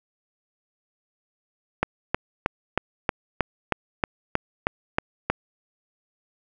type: click train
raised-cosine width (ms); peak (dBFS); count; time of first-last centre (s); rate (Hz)
0.5; -5; 12; 1.83-5.3; 3.17
effects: none